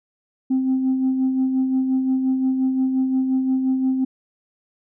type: tone with tremolo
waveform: sine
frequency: 261.6 Hz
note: C4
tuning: in tune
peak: -14 dBFS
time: 0.5-4.05 s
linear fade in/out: 10 ms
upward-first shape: sine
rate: 5.7 Hz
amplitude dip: 45%
effects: tanh soft clip ceiling -13 dBFS